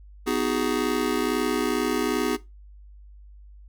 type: chord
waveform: square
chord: G# minor seventh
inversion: first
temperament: just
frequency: 249.2 / 311.5 / 373.8 / 415.3 Hz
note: B3 / D#4 / F#4 / G#4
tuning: +16 / +2 / +18 / 0 cents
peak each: -29 dBFS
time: 0.26-2.37 s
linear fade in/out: 20 ms
effects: noise-tail reverb RT60 0.2 s tail -17 dB re dry + added 50 Hz sine -44 dBFS peak until 3.68 s